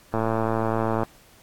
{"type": "click train", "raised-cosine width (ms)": 1, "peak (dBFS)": -10, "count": 101, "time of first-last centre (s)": [0.14, 1.033], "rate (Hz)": 112, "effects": ["pink hiss -54 dBFS RMS until 1.42 s", "AAC 64 kbps"]}